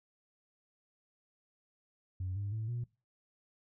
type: tone with pitch steps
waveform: sine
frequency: 92.5 / 100.87 / 110 / 119.96 Hz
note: F#2 / G2 / A2 / B2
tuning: 0 / +50 / 0 / -50 cents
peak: -33 dBFS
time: 2.2-2.84 s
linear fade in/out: 5 ms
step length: 160 ms
effects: noise-tail reverb RT60 0.3 s tail -22 dB re dry + tanh soft clip ceiling -31 dBFS